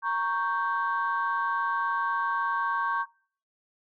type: chord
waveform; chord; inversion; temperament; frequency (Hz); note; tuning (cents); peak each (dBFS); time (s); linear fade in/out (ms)
sine; G diminished; first; equal with one note detuned; 932.3 / 1108.7 / 1563.5; Bb5 / Db6 / G6; 0 / 0 / -5; -30 / -27 / -30; 0.02-3.06; 50
effects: noise-tail reverb RT60 0.5 s tail -24 dB re dry + tanh soft clip ceiling -17 dBFS